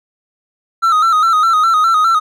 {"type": "tone with vibrato", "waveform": "triangle", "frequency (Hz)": 1296, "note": "E6", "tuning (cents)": -30, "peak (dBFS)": -7, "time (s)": [0.82, 2.2], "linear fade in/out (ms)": 20, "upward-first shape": "square", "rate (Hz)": 4.9, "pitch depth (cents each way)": 63, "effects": []}